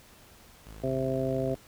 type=tone; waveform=sawtooth; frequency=53.2 Hz; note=G#1; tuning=42 cents sharp; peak=-40 dBFS; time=0.66-1.57 s; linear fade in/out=10 ms
type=harmonic tone; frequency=132 Hz; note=C3; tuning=16 cents sharp; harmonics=1 / 2 / 3 / 4 / 5; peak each=-33 / -33 / -33 / -33 / -33 dBFS; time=0.83-1.55 s; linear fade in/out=10 ms
effects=pink hiss -55 dBFS RMS until 1.67 s